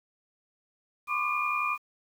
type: tone cluster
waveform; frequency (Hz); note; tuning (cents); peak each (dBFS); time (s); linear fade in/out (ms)
sine; 1017 / 1129 / 1200 / 2422; C6 / C#6 / D6 / D#7; -50 / +31 / +37 / -47; -36 / -34 / -30 / -30; 1.07-1.78; 50
effects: 9-bit